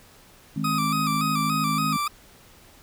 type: harmonic tone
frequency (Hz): 52.9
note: G#1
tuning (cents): +33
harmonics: 3 / 4 / 5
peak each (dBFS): -28 / -29 / -30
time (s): 0.56-1.97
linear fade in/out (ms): 5
type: tone with vibrato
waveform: 40% pulse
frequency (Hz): 1213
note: D#6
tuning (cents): -44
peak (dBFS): -23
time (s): 0.64-2.08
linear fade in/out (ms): 5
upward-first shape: square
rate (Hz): 3.5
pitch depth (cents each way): 59
effects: pink hiss -52 dBFS RMS until 2.82 s